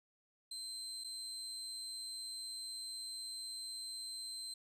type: tone with dropouts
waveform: 30% pulse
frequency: 4108 Hz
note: C8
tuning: 33 cents flat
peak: -40 dBFS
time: 0.51-4.54 s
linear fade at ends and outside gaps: 5 ms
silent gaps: 1.039-1.043 s
effects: resampled to 32000 Hz

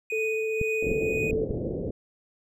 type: tone with tremolo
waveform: triangle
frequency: 2486 Hz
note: D#7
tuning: 2 cents flat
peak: -26 dBFS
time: 0.1-1.31 s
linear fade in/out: 2 ms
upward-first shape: triangle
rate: 2 Hz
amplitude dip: 55%
type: tone with vibrato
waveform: sine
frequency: 440 Hz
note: A4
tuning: in tune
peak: -26 dBFS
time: 0.12-1.45 s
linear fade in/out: 5 ms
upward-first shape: triangle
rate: 16 Hz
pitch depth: 12 cents each way
type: clicks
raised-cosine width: 5 ms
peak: -17 dBFS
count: 4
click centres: 0.614 / 0.915 / 1.331 / 1.508 s
type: low-pass noise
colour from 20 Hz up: white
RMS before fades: -31 dBFS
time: 0.82-1.91 s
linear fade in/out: 5 ms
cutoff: 530 Hz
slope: 48 dB/octave
effects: none

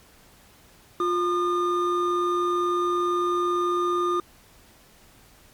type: tone pair together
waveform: triangle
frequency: 352.7 / 1214.8 Hz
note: F4 / D#6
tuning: +17 / -42 cents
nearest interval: octave + major sixth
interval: 2141 cents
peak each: -22 dBFS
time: 1-4.2 s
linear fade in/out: 2 ms
effects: pink hiss -54 dBFS RMS until 5.53 s + MP3 96 kbps

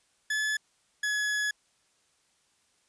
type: tone pair in turn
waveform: 40% pulse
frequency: 1720 / 1692.4 Hz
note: A6 / G#6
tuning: -40 / +32 cents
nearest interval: unison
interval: 28 cents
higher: first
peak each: -26 dBFS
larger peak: neither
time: 0.3-0.57 / 1.03-1.51 s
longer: second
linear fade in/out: 5 ms
effects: white hiss -69 dBFS RMS until 2.88 s + resampled to 22050 Hz

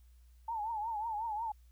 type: tone with vibrato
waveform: sine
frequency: 880 Hz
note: A5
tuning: in tune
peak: -34 dBFS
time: 0.48-1.52 s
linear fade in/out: 5 ms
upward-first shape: triangle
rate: 5.5 Hz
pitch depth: 130 cents each way
effects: added 60 Hz sine -57 dBFS peak until 1.71 s + white hiss -75 dBFS RMS until 1.71 s

